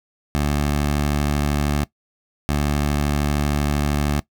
15% pulse tone pair in turn, 72.9 / 72.9 Hz, D2 / D2, -12 / -12 cents, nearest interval unison, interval 0 cents, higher neither, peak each -12 dBFS, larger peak neither, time 0.35-1.84 / 2.49-4.2 s, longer second, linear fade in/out 0 ms, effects noise-tail reverb RT60 0.1 s tail -19 dB re dry

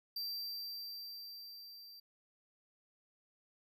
square tone with level ramp, 4697 Hz, D8, 1 cent flat, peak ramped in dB -38 to -53 dBFS, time 0.16-2 s, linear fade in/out 5 ms, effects none

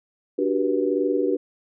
sine chord, G major seventh, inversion second, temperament equal with one note detuned, 293.7 / 370 / 392 / 485.1 Hz, D4 / F#4 / G4 / B4, 0 / 0 / 0 / -31 cents, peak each -25 dBFS, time 0.38-1.37 s, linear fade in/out 10 ms, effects none

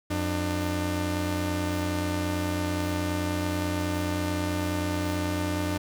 sawtooth tone pair together, 89.3 / 299.7 Hz, F2 / D4, +39 / +35 cents, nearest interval octave + major sixth, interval 2096 cents, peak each -25 dBFS, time 0.1-5.78 s, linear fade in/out 10 ms, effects none

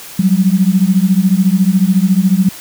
sine beating tone pair, 182 / 196 Hz, F#3 / G3, -28 / 0 cents, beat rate 14 Hz, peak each -11 dBFS, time 0.19-2.49 s, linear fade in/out 5 ms, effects white hiss -32 dBFS RMS until 2.6 s

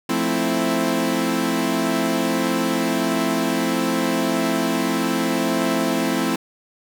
sawtooth chord, F major seventh, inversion none, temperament equal, 174.61 / 220 / 261.6 / 329.6 Hz, F3 / A3 / C4 / E4, 0 / 0 / 0 / 0 cents, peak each -24 / -21 / -19 / -20 dBFS, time 0.09-6.36 s, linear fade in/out 5 ms, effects none

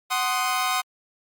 sawtooth chord, C diminished, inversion second, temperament equal with one note detuned, 746.4 / 1046.5 / 1244.5 Hz, Gb5 / C6 / Eb6, +15 / 0 / 0 cents, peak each -23 dBFS, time 0.1-0.82 s, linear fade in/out 20 ms, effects Opus 48 kbps

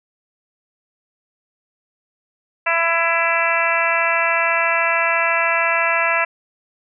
harmonic tone, 333.9 Hz, E4, 22 cents sharp, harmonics 2 / 3 / 4 / 5 / 6 / 7 / 8, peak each -23 / -23 / -23 / -23 / -23 / -23 / -23 dBFS, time 2.66-6.25 s, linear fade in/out 10 ms, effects none

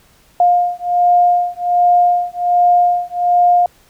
sine beating tone pair, 707 / 708.3 Hz, F5 / F5, +21 / +24 cents, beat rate 1.3 Hz, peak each -13 dBFS, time 0.4-3.66 s, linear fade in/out 2 ms, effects pink hiss -51 dBFS RMS until 3.89 s

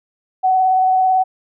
sine tone with vibrato, 750 Hz, F#5, 23 cents sharp, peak -11 dBFS, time 0.43-1.24 s, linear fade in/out 20 ms, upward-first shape sine, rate 18 Hz, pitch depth 16 cents each way, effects none

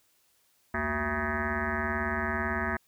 sine tone with frequency modulation, 958 Hz, A#5, 47 cents sharp, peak -27 dBFS, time 0.74-2.77 s, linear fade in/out 5 ms, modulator 146 Hz, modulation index 6.5, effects white hiss -68 dBFS RMS until 2.87 s

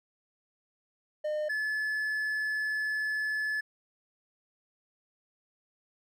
triangle tone pair in turn, 607 / 1723.3 Hz, D#5 / A6, -43 / -36 cents, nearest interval octave + tritone, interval 1807 cents, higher second, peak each -27 dBFS, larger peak neither, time 1.24-1.49 / 1.49-3.61 s, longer second, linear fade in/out 10 ms, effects none

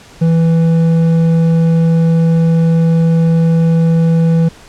sine tone with hard clipping, 164.81 Hz, E3, in tune, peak -9 dBFS, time 0.21-4.49 s, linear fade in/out 10 ms, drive 6 dB, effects pink hiss -39 dBFS RMS until 4.68 s + low-pass 8000 Hz 12 dB/octave

